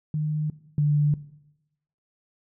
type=tone pair in turn; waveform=sine; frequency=152.5 / 147.48 Hz; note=D#3 / D3; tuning=-34 / +8 cents; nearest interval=minor second; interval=58 cents; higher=first; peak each=-23 / -18 dBFS; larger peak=second; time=0.14-0.5 / 0.78-1.14 s; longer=neither; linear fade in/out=2 ms; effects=noise-tail reverb RT60 0.9 s tail -18 dB re dry